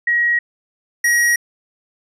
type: tone pair in turn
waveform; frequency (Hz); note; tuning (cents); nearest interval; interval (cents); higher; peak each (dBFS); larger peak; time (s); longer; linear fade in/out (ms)
sine / square; 1900 / 1900; A#6 / A#6; +33 / +33; unison; 0; neither; -13; neither; 0.07-0.39 / 1.04-1.36; neither; 5
effects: resampled to 32000 Hz